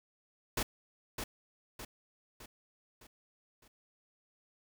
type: noise with echo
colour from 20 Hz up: pink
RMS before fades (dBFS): -33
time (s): 0.57-0.63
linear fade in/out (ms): 5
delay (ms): 610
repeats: 5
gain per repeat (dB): -6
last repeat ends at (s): 3.68
effects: none